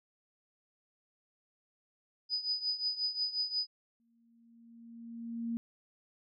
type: tone with tremolo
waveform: sine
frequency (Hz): 4978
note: D#8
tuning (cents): 0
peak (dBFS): -28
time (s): 2.29-3.67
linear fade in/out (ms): 50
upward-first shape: triangle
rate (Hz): 5.6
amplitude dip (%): 85
type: tone with exponential growth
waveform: sine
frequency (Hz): 231.9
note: A#3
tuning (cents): -9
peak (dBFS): -31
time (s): 4-5.57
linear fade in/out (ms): 0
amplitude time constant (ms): 340
effects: none